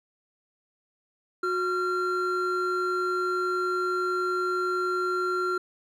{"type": "tone pair together", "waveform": "triangle", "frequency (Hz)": [364.6, 1375.4], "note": ["F#4", "F6"], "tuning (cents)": [-25, -27], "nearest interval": "octave + major seventh", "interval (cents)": 2298, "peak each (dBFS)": [-26, -25], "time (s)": [1.43, 5.58], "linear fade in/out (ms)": 5, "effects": []}